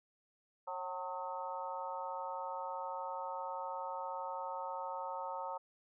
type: harmonic tone with a mistuned harmonic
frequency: 181.5 Hz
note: F#3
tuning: 33 cents flat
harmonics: 3 / 4 / 5 / 6 / 7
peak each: -45 / -47 / -41 / -50 / -47 dBFS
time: 0.67-5.58 s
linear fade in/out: 10 ms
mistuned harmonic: 4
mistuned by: +68 cents
effects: none

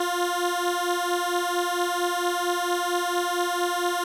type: beating tone pair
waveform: 15% pulse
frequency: 350 / 354.4 Hz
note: F4 / F4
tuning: +4 / +25 cents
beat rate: 4.4 Hz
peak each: -20 dBFS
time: 0-4.04 s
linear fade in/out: 5 ms
effects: resampled to 32000 Hz + 8-bit

